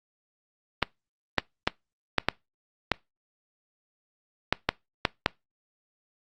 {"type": "clicks", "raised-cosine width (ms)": 0.3, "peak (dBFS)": -4, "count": 10, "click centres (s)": [0.827, 1.383, 1.675, 2.183, 2.286, 2.917, 4.526, 4.69, 5.052, 5.261], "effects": ["noise-tail reverb RT60 0.2 s tail -24 dB re dry", "Opus 24 kbps"]}